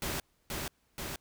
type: noise with echo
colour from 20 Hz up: pink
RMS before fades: -35 dBFS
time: 0.02-0.2 s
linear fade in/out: 2 ms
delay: 480 ms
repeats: 2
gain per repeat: -2 dB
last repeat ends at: 1.16 s
effects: pink hiss -72 dBFS RMS until 1.2 s